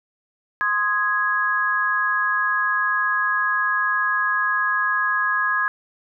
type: chord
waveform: sine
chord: Ab major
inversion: first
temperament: equal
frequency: 1046.5 / 1244.5 / 1661.2 Hz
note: C6 / Eb6 / Ab6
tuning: 0 / 0 / 0 cents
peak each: -25 / -25 / -20 dBFS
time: 0.61-5.68 s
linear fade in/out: 0 ms
effects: none